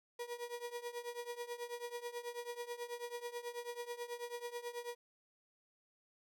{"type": "tone with tremolo", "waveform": "35% pulse", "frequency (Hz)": 480, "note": "B4", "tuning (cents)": -49, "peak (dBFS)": -37, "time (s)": [0.19, 4.95], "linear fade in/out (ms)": 5, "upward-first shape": "triangle", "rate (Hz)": 9.2, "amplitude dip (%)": 90, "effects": []}